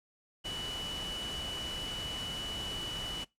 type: tone in noise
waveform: sine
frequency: 2958 Hz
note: F#7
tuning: 1 cent flat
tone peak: -37 dBFS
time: 0.44-3.25 s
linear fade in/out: 20 ms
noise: pink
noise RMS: -42 dBFS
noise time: 0.44-3.25 s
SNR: +2 dB
effects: noise-tail reverb RT60 0.2 s tail -22 dB re dry + low-pass 10000 Hz 12 dB/octave